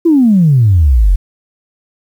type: exponential sweep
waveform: sine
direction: down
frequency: 349.2 to 41.63 Hz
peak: -4 dBFS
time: 0.05-1.16 s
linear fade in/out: 10 ms
effects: tanh soft clip ceiling 0 dBFS + 7-bit